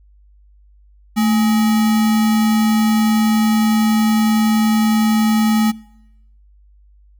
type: tone with sample-and-hold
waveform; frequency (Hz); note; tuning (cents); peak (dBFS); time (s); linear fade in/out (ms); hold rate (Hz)
sine; 219.6; A3; -3; -12; 1.16-5.72; 20; 1050
effects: noise-tail reverb RT60 0.9 s tail -24 dB re dry + added 50 Hz sine -46 dBFS peak until 7.19 s